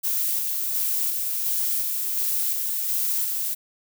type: noise with tremolo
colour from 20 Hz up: violet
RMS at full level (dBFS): -24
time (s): 0.03-3.55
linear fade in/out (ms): 20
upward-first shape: square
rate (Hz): 1.4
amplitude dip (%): 25
effects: none